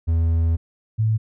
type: tone pair in turn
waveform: triangle / sine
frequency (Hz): 82.41 / 110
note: E2 / A2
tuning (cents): 0 / 0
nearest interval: perfect fourth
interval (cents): 500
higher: second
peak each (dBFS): -14 / -16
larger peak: first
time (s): 0.07-0.57 / 0.98-1.18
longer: first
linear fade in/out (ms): 20
effects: none